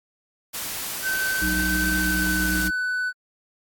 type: noise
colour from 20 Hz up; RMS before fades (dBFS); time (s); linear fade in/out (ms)
white; -30; 0.53-2.69; 20
type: tone with pitch glide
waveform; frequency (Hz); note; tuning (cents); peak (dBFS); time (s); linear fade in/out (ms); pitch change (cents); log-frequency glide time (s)
triangle; 1535 to 1494.8; G6 to F#6; -37 to +17; -21; 1.02-3.13; 50; -46; 1.95-2.8
type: harmonic tone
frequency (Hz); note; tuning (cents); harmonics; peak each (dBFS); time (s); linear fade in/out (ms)
61.74; B1; 0; 1 / 3 / 5; -29 / -29 / -29; 1.41-2.71; 20
effects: AAC 64 kbps